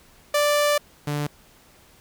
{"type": "tone pair in turn", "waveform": "sawtooth", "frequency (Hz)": [587.3, 146.82], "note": ["D5", "D3"], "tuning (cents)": [0, 0], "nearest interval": "2 octaves", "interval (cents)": 2400, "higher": "first", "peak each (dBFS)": [-14, -20], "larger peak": "first", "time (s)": [[0.34, 0.78], [1.07, 1.27]], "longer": "first", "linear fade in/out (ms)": 5, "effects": ["pink hiss -54 dBFS RMS until 2 s"]}